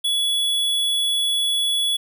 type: tone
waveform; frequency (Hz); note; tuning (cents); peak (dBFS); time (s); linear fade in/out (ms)
square; 3392; G#7; +36; -19; 0.04-1.97; 10
effects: none